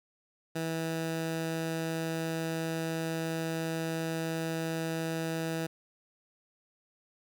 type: tone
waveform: 15% pulse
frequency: 162.9 Hz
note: E3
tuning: 20 cents flat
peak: -25 dBFS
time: 0.55-5.67 s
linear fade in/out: 10 ms
effects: none